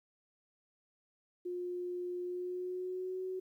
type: tone with pitch glide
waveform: sine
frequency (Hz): 356.7 to 372.9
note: F4 to F#4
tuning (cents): +37 to +14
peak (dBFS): -36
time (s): 1.45-3.4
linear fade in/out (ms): 10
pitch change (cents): +77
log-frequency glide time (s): 2.23-3.23
effects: 12-bit